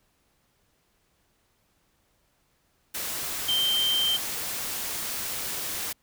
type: tone in noise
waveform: sine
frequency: 3136 Hz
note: G7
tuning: in tune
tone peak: -22 dBFS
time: 3.48-4.17 s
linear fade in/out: 10 ms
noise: white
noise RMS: -32 dBFS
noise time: 2.94-5.93 s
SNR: +7 dB
effects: pink hiss -69 dBFS RMS until 6.02 s